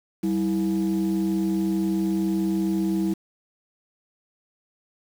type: tone pair together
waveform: sine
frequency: 193.4 / 325.3 Hz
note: G3 / E4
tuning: -23 / -23 cents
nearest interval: major sixth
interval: 900 cents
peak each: -22 dBFS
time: 0.23-3.14 s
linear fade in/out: 10 ms
effects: tanh soft clip ceiling -17 dBFS + 7-bit